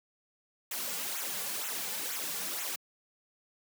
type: noise with flanger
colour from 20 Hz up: white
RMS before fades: -36 dBFS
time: 0.71-2.76 s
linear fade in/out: 5 ms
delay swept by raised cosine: 0.2 to 3.2 ms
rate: 2.1 Hz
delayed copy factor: -0.75
effects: high-pass 200 Hz 12 dB/octave